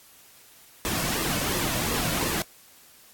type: noise with flanger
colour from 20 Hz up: pink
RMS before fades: -27 dBFS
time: 0.85-2.42 s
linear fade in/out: 0 ms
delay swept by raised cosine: 1.3 to 2.5 ms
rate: 2.8 Hz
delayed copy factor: -0.6
effects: white hiss -53 dBFS RMS until 3.13 s + AAC 64 kbps